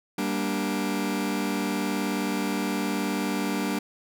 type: chord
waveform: sawtooth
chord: G minor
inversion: none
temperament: just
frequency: 196 / 235.2 / 294 Hz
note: G3 / Bb3 / D4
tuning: 0 / +16 / +2 cents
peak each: -25 / -27 / -25 dBFS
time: 0.18-3.79 s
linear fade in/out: 5 ms
effects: none